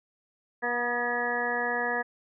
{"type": "harmonic tone with a mistuned harmonic", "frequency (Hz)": 241, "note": "B3", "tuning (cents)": -42, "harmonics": [1, 2, 3, 4, 5, 7, 8], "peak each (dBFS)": [-39, -33, -33, -36, -39, -30, -35], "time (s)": [0.62, 2.03], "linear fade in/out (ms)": 20, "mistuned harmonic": 5, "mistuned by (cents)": 33, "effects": []}